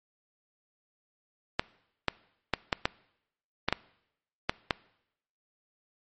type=clicks; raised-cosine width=0.3 ms; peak=-8 dBFS; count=9; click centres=1.595 / 2.083 / 2.537 / 2.728 / 2.855 / 3.686 / 3.726 / 4.495 / 4.708 s; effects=noise-tail reverb RT60 0.8 s tail -22 dB re dry + MP3 32 kbps